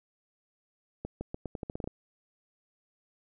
accelerating click train, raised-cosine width 2 ms, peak -22 dBFS, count 11, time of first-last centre 1.05-1.875 s, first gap 160 ms, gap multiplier 0.84, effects none

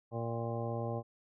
harmonic tone with a mistuned harmonic, 116.5 Hz, A#2, 1 cent flat, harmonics 1 / 2 / 3 / 4 / 5 / 6 / 7 / 9, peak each -37 / -43 / -44 / -42 / -41 / -48 / -44 / -49 dBFS, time 0.11-1.03 s, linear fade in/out 50 ms, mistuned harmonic 7, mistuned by -30 cents, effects none

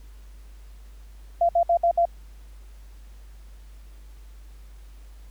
sine tone bursts, 685 Hz, F5, 34 cents flat, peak -16 dBFS, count 5, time 1.41-2.054 s, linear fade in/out 5 ms, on 80 ms, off 61 ms, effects added 50 Hz sine -42 dBFS peak until 5.3 s + pink hiss -59 dBFS RMS until 5.3 s

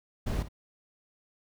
brown noise with echo, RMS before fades -30 dBFS, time 0.26-0.43 s, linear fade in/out 10 ms, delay 56 ms, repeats 1, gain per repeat -13 dB, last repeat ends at 0.486 s, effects none

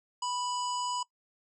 harmonic tone, 987.8 Hz, B5, in tune, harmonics 1 / 3 / 5 / 7 / 8, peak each -32 / -41 / -41 / -41 / -45 dBFS, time 0.22-1.03 s, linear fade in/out 5 ms, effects noise-tail reverb RT60 0.1 s tail -21 dB re dry

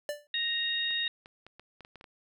square tone with exponential decay, 588 Hz, D5, 2 cents sharp, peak -29 dBFS, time 0.09-0.27 s, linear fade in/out 1 ms, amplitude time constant 39 ms
harmonic tone, 932.3 Hz, A#5, in tune, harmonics 2 / 3 / 4, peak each -34 / -37 / -30 dBFS, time 0.34-1.08 s, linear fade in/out 2 ms
clicks, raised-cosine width 0.3 ms, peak -33 dBFS, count 10, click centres 0.908 / 1.072 / 1.259 / 1.466 / 1.596 / 1.807 / 1.849 / 1.957 / 2.011 / 2.042 s
effects none

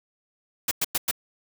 white noise bursts, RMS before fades -24 dBFS, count 4, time 0.68-1.112 s, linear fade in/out 5 ms, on 33 ms, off 100 ms, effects none

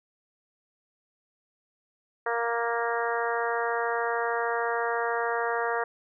harmonic tone, 233.6 Hz, A#3, 4 cents sharp, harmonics 2 / 3 / 4 / 5 / 6 / 7 / 8, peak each -30 / -32 / -33 / -34 / -35 / -35 / -36 dBFS, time 2.26-5.84 s, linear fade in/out 5 ms, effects none

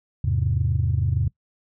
sine chord, E augmented, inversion none, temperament equal, 82.41 / 103.83 / 130.81 Hz, E2 / G#2 / B#2, 0 / 0 / 0 cents, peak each -23 dBFS, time 0.24-1.28 s, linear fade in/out 5 ms, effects noise-tail reverb RT60 0.1 s tail -22 dB re dry + tanh soft clip ceiling -11 dBFS

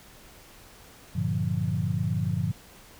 sine chord, G minor seventh, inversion none, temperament equal, 98 / 116.54 / 146.83 / 174.61 Hz, G2 / Bb2 / D3 / F3, 0 / 0 / 0 / 0 cents, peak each -30 dBFS, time 1.15-2.52 s, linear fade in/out 10 ms, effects pink hiss -51 dBFS RMS until 2.99 s

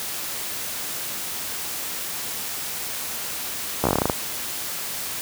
slowing click train, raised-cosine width 1 ms, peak -5 dBFS, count 11, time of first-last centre 3.84-4.098 s, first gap 14 ms, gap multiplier 1.13, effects white hiss -30 dBFS RMS until 5.21 s + high-pass 60 Hz 12 dB/octave

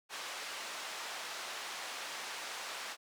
pink band-pass noise, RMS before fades -43 dBFS, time 0.09-2.97 s, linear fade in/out 50 ms, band 810 to 6900 Hz, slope 12 dB/octave, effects none

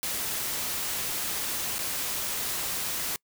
white noise with dropouts, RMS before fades -31 dBFS, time 0.03-3.16 s, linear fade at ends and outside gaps 0 ms, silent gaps 1.783-1.79 s, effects noise-tail reverb RT60 0.1 s tail -26 dB re dry

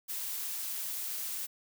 blue noise, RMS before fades -37 dBFS, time 0.08-1.47 s, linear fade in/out 20 ms, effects none

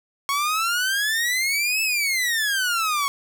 sawtooth exponential two-way sweep, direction up then down, 1100 to 2637 to 1100 Hz, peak -17 dBFS, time 0.29-3.08 s, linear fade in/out 0 ms, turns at 1.82 s, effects none

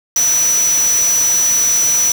sine tone in noise, 5920 Hz, F#8, in tune, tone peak -11 dBFS, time 0.16-2.12 s, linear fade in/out 2 ms, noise white, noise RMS -22 dBFS, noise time 0.16-2.12 s, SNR +8 dB, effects none

